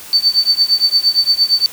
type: tone with tremolo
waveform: sine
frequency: 4544 Hz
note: C#8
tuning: 42 cents sharp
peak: -6 dBFS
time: 0.13-1.66 s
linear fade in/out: 0 ms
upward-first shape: triangle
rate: 8.7 Hz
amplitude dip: 100%
effects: white hiss -34 dBFS RMS until 1.72 s